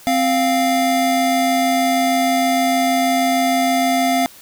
square tone pair together, 261.6 / 698.4 Hz, C4 / F5, 0 / 0 cents, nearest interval octave + perfect fourth, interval 1700 cents, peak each -19 / -17 dBFS, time 0.07-4.26 s, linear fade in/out 0 ms, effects white hiss -43 dBFS RMS until 4.41 s

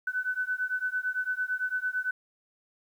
sine beating tone pair, 1500 / 1508.9 Hz, F#6 / F#6, +23 / +34 cents, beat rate 8.9 Hz, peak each -31 dBFS, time 0.07-2.11 s, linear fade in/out 5 ms, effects 10-bit

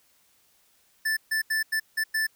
square tone bursts at uneven times, 1760 Hz, A6, in tune, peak -24 dBFS, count 6, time 1.05-1.17 / 1.31-1.42 / 1.5-1.63 / 1.72-1.8 / 1.97-2.04 / 2.14-2.27 s, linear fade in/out 10 ms, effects white hiss -64 dBFS RMS until 2.35 s

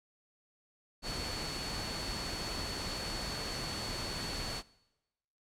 sine tone in noise, 4435 Hz, C#8, in tune, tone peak -40 dBFS, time 1.02-4.63 s, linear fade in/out 50 ms, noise pink, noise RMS -39 dBFS, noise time 1.02-4.63 s, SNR -4 dB, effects noise-tail reverb RT60 1.0 s tail -22 dB re dry + low-pass 9000 Hz 12 dB/octave

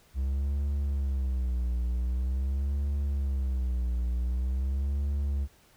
triangle tone with vibrato, 65.41 Hz, C2, in tune, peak -24 dBFS, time 0.14-5.48 s, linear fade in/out 50 ms, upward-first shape sine, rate 0.45 Hz, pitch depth 140 cents each way, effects pink hiss -61 dBFS RMS until 5.76 s

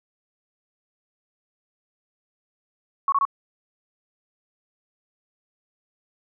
sine tone bursts, 1108.7 Hz, C#6, in tune, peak -17 dBFS, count 3, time 3.08-3.252 s, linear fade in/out 2 ms, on 42 ms, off 23 ms, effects none

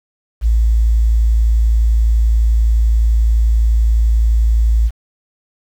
sine tone, 55.8 Hz, A1, 25 cents sharp, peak -9 dBFS, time 0.41-4.91 s, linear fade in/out 50 ms, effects 7-bit

